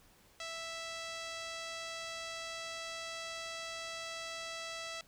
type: tone with low-pass filter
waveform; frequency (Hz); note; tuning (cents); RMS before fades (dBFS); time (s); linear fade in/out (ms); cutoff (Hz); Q
5% pulse; 659.3; E5; 0; -43; 0.4-5.01; 2; 6600; 0.55
effects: pink hiss -64 dBFS RMS until 5.07 s